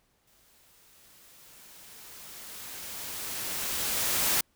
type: noise with exponential growth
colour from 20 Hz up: white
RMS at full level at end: -25 dBFS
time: 0.27-4.41 s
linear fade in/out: 5 ms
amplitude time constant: 900 ms
effects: pink hiss -70 dBFS RMS until 4.55 s